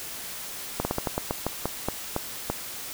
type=slowing click train; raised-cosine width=1 ms; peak=-11 dBFS; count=12; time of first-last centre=0.8-2.5 s; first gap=50 ms; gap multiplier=1.21; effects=white hiss -37 dBFS RMS until 2.93 s